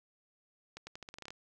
accelerating click train, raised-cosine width 0.2 ms, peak -28 dBFS, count 11, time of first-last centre 0.77-1.305 s, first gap 100 ms, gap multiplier 0.85, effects none

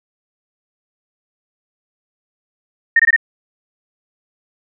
sine tone bursts, 1835 Hz, A#6, 28 cents flat, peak -7 dBFS, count 4, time 2.96-3.163 s, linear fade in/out 5 ms, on 35 ms, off 21 ms, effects none

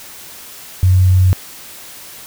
sine tone, 92.5 Hz, F#2, in tune, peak -7 dBFS, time 0.83-1.33 s, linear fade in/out 0 ms, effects white hiss -35 dBFS RMS until 2.26 s

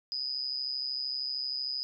sine tone with amplitude modulation, 4978 Hz, D#8, in tune, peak -28 dBFS, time 0.12-1.83 s, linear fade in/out 0 ms, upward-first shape sine, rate 133 Hz, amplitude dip 75%, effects none

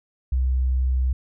sine tone, 64.1 Hz, C2, 35 cents flat, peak -18 dBFS, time 0.32-1.13 s, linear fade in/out 5 ms, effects none

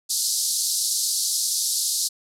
pink band-pass noise, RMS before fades -24 dBFS, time 0.09-2.09 s, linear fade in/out 20 ms, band 4200 to 12000 Hz, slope 48 dB/octave, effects none

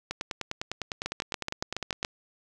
two click trains, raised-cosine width 0.2 ms, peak -14 / -13 dBFS, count 20 / 8, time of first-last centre 0.11-2.029 / 1.06-2.049 s, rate 9.9 / 7.08 Hz, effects none

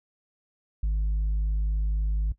sine tone, 51.91 Hz, G#1, in tune, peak -20 dBFS, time 0.83-2.32 s, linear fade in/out 5 ms, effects noise-tail reverb RT60 0.1 s tail -17 dB re dry + tanh soft clip ceiling -22 dBFS

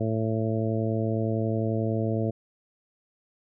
harmonic tone, 111 Hz, A2, 16 cents sharp, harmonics 1 / 2 / 3 / 4 / 5 / 6, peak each -27 / -30 / -32 / -33 / -34 / -35 dBFS, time 0-2.31 s, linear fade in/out 10 ms, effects none

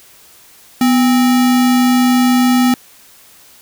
sine tone with sample-and-hold, 248.2 Hz, B3, 9 cents sharp, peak -8 dBFS, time 0.81-2.74 s, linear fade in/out 2 ms, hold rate 1050 Hz, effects white hiss -44 dBFS RMS until 3.61 s

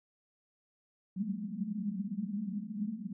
pink band-pass noise, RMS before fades -37 dBFS, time 1.16-3.13 s, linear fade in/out 5 ms, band 190 to 220 Hz, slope 96 dB/octave, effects none

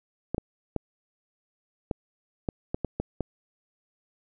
clicks, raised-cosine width 2 ms, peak -14 dBFS, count 9, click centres 0.346 / 0.381 / 0.763 / 1.912 / 2.488 / 2.745 / 2.847 / 3 / 3.207 s, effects none

